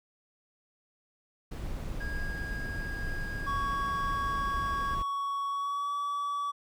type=noise; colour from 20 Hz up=brown; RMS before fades=-36 dBFS; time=1.51-5.03 s; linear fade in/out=10 ms
type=tone; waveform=triangle; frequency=1637 Hz; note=G#6; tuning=25 cents flat; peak=-36 dBFS; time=2-4.95 s; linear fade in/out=10 ms
type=tone with pitch glide; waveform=triangle; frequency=1118 to 1145.5 Hz; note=C#6 to D6; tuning=+14 to -44 cents; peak=-28 dBFS; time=3.46-6.52 s; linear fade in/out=20 ms; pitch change=+42 cents; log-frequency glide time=5.49-5.93 s
effects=none